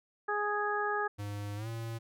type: harmonic tone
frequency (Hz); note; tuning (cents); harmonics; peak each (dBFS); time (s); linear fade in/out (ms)
415.3; G#4; 0; 1 / 2 / 3 / 4; -35 / -35 / -35 / -35; 0.28-1.08; 10
type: tone with pitch glide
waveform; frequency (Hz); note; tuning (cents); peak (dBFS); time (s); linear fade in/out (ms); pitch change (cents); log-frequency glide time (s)
square; 102.5 to 114.39; G#2 to A#2; -22 to -32; -37; 1.18-1.99; 20; +190; 1.56-1.68
effects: none